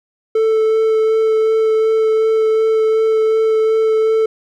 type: tone with vibrato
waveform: triangle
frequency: 440.8 Hz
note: A4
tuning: 3 cents sharp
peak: -9 dBFS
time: 0.35-4.26 s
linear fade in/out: 5 ms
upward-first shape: sine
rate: 2.7 Hz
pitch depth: 9 cents each way
effects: none